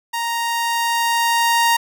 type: tone with level ramp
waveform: sawtooth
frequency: 932.3 Hz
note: A#5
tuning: in tune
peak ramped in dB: -17 to -9 dBFS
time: 0.13-1.77 s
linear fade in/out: 10 ms
effects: none